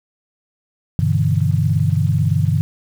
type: chord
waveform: sine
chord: E minor seventh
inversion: first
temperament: equal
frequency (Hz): 98 / 123.47 / 146.83 / 164.81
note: G2 / B2 / D3 / E3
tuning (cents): 0 / 0 / 0 / 0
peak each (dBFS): -18 / -20 / -18 / -21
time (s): 0.99-2.61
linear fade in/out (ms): 0
effects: 7-bit